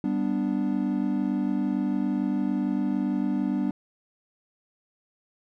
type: chord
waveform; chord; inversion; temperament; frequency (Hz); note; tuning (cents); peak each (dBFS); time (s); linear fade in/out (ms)
triangle; G major; none; equal; 196 / 246.9 / 293.7; G3 / B3 / D4; 0 / 0 / 0; -26; 0.04-3.71; 2
effects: none